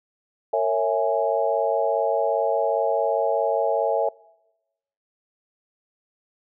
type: chord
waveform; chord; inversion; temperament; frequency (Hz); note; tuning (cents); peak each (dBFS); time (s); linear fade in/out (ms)
sine; A# half-diminished seventh; none; equal with one note detuned; 457.1 / 554.4 / 659.3 / 830.6; A#4 / C#5 / E5 / G#5; -34 / 0 / 0 / 0; -25 / -24 / -23 / -26; 0.53-4.09; 5
effects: noise-tail reverb RT60 1.0 s tail -24 dB re dry